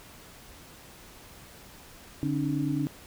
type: tone cluster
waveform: sine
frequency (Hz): 145.5 / 272.7 / 302.1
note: D3 / C#4 / D4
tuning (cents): -16 / -28 / +49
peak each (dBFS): -30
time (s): 2.23-2.87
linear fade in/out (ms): 0
effects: pink hiss -50 dBFS RMS until 3.06 s